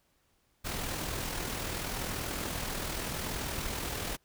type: noise with amplitude modulation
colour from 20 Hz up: pink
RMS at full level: -34 dBFS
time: 0.64-4.17 s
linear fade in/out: 20 ms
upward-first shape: sine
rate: 40.8 Hz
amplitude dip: 40%
effects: pink hiss -72 dBFS RMS until 4.24 s